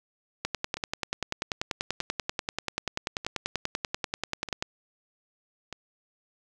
two click trains, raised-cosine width 0.2 ms, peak -19 / -11 dBFS, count 5 / 44, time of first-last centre 0.77-5.727 / 0.45-4.625 s, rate 0.807 / 10.3 Hz, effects none

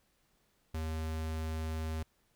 square tone, 79.5 Hz, D#2, 38 cents sharp, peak -35 dBFS, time 0.74-2.03 s, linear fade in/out 5 ms, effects pink hiss -73 dBFS RMS until 2.35 s

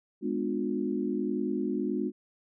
sine chord, G# diminished seventh, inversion none, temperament just, 207.7 / 249.2 / 299 / 358.8 Hz, G#3 / B3 / D4 / F4, 0 / +16 / +31 / +47 cents, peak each -33 dBFS, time 0.21-2.12 s, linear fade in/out 50 ms, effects none

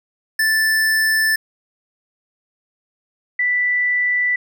square / sine tone pair in turn, 1760 / 1975.5 Hz, A6 / B6, 0 / 0 cents, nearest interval major second, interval 200 cents, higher second, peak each -15 dBFS, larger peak neither, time 0.39-1.36 / 3.39-4.36 s, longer neither, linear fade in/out 5 ms, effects none

